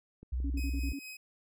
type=click train; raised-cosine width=3 ms; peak=-36 dBFS; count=5; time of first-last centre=0.23-0.918 s; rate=5.81 Hz
type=tone with vibrato; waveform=sine; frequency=62.8 Hz; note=B1; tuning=30 cents sharp; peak=-30 dBFS; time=0.32-0.93 s; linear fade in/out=10 ms; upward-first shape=triangle; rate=18 Hz; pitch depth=120 cents each way
type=tone bursts; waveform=sine; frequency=277.9 Hz; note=C#4; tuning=4 cents sharp; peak=-36 dBFS; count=6; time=0.44-0.992 s; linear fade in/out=5 ms; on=62 ms; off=36 ms
type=tone with tremolo; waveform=sawtooth; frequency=2528 Hz; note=D#7; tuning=27 cents sharp; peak=-39 dBFS; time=0.57-1.17 s; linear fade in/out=5 ms; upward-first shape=sine; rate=4.3 Hz; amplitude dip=50%
effects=none